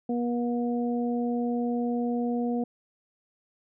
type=harmonic tone; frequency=240 Hz; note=B3; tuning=49 cents flat; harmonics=1 / 2 / 3; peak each=-26 / -32 / -36 dBFS; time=0.09-2.64 s; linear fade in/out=5 ms; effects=none